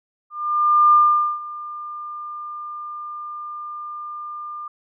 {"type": "tone with ADSR envelope", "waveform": "sine", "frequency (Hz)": 1200, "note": "D6", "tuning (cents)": 37, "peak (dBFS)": -9, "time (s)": [0.3, 4.68], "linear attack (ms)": 630, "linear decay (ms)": 460, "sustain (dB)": -20, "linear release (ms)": 4, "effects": []}